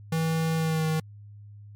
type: tone with pitch glide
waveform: square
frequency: 161.9 to 158.2 Hz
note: E3 to D#3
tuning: -31 to +29 cents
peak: -24 dBFS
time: 0.12-1 s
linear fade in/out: 5 ms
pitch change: -40 cents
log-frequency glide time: 0.56-0.86 s
effects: added 103 Hz sine -43 dBFS peak until 1.75 s + MP3 96 kbps